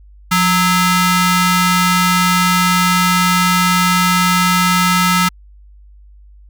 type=ring-modulated tone; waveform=sawtooth; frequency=740 Hz; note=F#5; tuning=in tune; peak=-4 dBFS; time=0.31-5.29 s; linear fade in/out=10 ms; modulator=562 Hz; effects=added 50 Hz sine -39 dBFS peak until 6.49 s